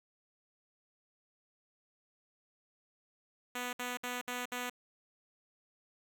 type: tone bursts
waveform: 5% pulse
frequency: 246.9 Hz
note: B3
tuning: in tune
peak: -25 dBFS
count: 5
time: 3.55-4.698 s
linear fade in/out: 5 ms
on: 180 ms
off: 62 ms
effects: none